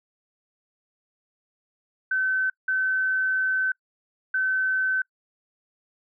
sine tone bursts at uneven times, 1528 Hz, G6, 45 cents flat, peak -21 dBFS, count 3, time 2.11-2.5 / 2.68-3.72 / 4.34-5.02 s, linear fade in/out 5 ms, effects noise-tail reverb RT60 0.1 s tail -26 dB re dry

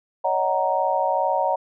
sine chord, D# minor seventh, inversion third, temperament just, 560 / 622.3 / 746.7 / 933.4 Hz, C#5 / D#5 / F#5 / A#5, +18 / 0 / +16 / +2 cents, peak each -25 / -26 / -24 / -23 dBFS, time 0.24-1.56 s, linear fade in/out 10 ms, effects none

